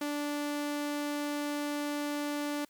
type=tone; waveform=sawtooth; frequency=292.3 Hz; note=D4; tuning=8 cents flat; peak=-28 dBFS; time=0.01-2.65 s; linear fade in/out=5 ms; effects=white hiss -67 dBFS RMS until 2.69 s